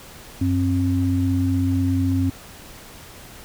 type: tone pair together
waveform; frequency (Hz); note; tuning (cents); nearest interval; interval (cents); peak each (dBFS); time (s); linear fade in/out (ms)
sine; 94.4 / 267; F#2 / C4; +35 / +35; octave + tritone; 1800; -20; 0.41-2.3; 5
effects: pink hiss -42 dBFS RMS until 3.44 s